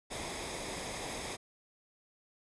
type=noise with comb filter; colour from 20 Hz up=pink; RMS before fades=-40 dBFS; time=0.1-1.37 s; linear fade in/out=20 ms; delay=0.69 ms; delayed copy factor=-0.55; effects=resampled to 24000 Hz